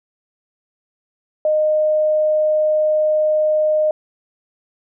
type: tone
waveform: sine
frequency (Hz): 615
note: D#5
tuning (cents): -20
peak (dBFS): -13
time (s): 1.45-3.91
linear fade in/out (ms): 2
effects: none